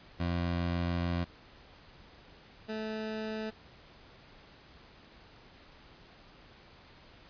20% pulse tone pair in turn, 86.8 / 217.9 Hz, F2 / A3, -10 / -17 cents, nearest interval octave + major third, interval 1593 cents, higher second, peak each -25 / -30 dBFS, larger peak first, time 0.19-1.25 / 2.68-3.51 s, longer first, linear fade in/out 20 ms, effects pink hiss -56 dBFS RMS until 7.29 s + resampled to 11025 Hz

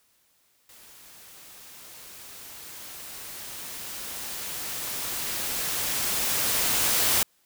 white noise with level ramp, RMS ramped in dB -51 to -22 dBFS, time 0.69-7.23 s, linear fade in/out 2 ms, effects white hiss -66 dBFS RMS until 7.45 s

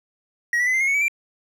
triangle tone with pitch steps, 1900 / 1959.1 / 2020 / 2083 / 2148 / 2214 / 2283 / 2354 Hz, A#6 / B6 / B6 / C7 / C7 / C#7 / D7 / D7, +33 / -14 / +39 / -8 / +45 / -3 / -50 / +3 cents, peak -16 dBFS, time 0.53-1.082 s, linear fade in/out 2 ms, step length 69 ms, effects none

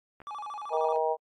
clicks, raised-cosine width 0.5 ms, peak -33 dBFS, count 2, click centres 0.203 / 0.217 s
triangle tone with vibrato, 987 Hz, B5, 1 cent flat, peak -34 dBFS, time 0.27-0.96 s, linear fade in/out 0 ms, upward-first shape square, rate 13 Hz, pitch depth 280 cents each way
harmonic tone, 158.2 Hz, D#3, 29 cents sharp, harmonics 3 / 4 / 5 / 6, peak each -29 / -30 / -31 / -32 dBFS, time 0.7-1.17 s, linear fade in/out 50 ms
effects AAC 32 kbps

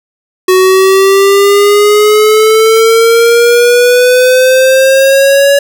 square exponential sweep, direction up, 370 to 565 Hz, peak -4 dBFS, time 0.48-5.59 s, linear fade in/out 5 ms, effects none

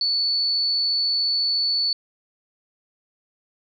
sine tone, 4457 Hz, C#8, 9 cents sharp, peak -19 dBFS, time 0.01-1.93 s, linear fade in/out 2 ms, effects none

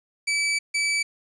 sawtooth tone bursts at uneven times, 2303 Hz, D7, 34 cents flat, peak -18 dBFS, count 2, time 0.27-0.59 / 0.74-1.03 s, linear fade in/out 10 ms, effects resampled to 22050 Hz + 9-bit

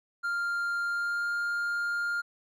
triangle tone with pitch glide, 1396.9 to 1405.8 Hz, F6 to F6, 0 to +11 cents, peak -26 dBFS, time 0.23-2.22 s, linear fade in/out 20 ms, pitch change +11 cents, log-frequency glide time 0.83-1.3 s, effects none

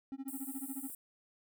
triangle tone with tremolo, 269.6 Hz, C#4, 48 cents flat, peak -35 dBFS, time 0.12-0.9 s, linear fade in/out 0 ms, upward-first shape sine, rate 14 Hz, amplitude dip 100%
pink high-pass noise, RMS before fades -46 dBFS, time 0.28-0.95 s, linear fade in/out 2 ms, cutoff 8000 Hz, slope 96 dB/octave
effects none

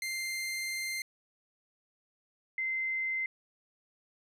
sawtooth / sine tone pair in turn, 2093 / 2073 Hz, C7 / C7, 0 / -17 cents, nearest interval unison, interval 17 cents, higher first, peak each -30 / -30 dBFS, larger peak neither, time 0.02-1.02 / 2.58-3.26 s, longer first, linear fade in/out 2 ms, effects resampled to 32000 Hz

